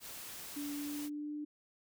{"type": "noise", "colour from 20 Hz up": "white", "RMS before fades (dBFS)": -47, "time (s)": [0, 1.1], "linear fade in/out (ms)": 50}
{"type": "tone with pitch glide", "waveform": "sine", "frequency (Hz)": [289.4, 297.5], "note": ["D4", "D4"], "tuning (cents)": [-25, 22], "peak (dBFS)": -38, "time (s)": [0.56, 1.45], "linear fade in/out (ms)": 10, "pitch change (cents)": 47, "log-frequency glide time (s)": [0.73, 1.3]}
{"effects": []}